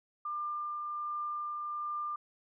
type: tone with tremolo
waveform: sine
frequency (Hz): 1196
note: D6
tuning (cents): +31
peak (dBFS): -33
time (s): 0.25-2.16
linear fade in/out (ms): 5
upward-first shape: triangle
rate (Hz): 1.3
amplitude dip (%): 25
effects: none